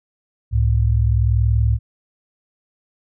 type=tone pair together; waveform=sine; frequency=67.38 / 108.2 Hz; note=C#2 / A2; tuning=-49 / -29 cents; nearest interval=minor sixth; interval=820 cents; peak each=-16 dBFS; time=0.51-1.79 s; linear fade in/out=50 ms; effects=none